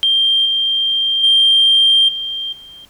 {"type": "tone with level steps", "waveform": "sine", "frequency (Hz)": 3177, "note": "G7", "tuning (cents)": 23, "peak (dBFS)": [-10, -13, -7, -20, -35], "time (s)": [0.03, 2.85], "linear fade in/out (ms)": 0, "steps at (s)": [0.45, 1.23, 2.08, 2.52], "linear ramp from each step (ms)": 10, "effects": ["tanh soft clip ceiling -3 dBFS", "pink hiss -50 dBFS RMS until 2.89 s"]}